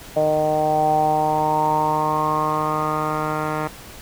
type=tone with low-pass filter sweep; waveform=10% pulse; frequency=153.8 Hz; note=D#3; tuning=20 cents flat; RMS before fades=-20 dBFS; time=0.16-3.68 s; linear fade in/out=10 ms; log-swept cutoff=640 to 1500 Hz; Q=7.4; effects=pink hiss -40 dBFS RMS until 4.01 s